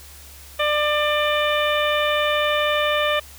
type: harmonic tone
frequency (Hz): 596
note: D5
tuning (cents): +25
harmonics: 1 / 2 / 3 / 4 / 5 / 6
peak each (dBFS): -21 / -24 / -26 / -27 / -28 / -29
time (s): 0.59-3.2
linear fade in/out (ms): 10
effects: added 70 Hz sine -44 dBFS peak until 3.38 s + white hiss -44 dBFS RMS until 3.38 s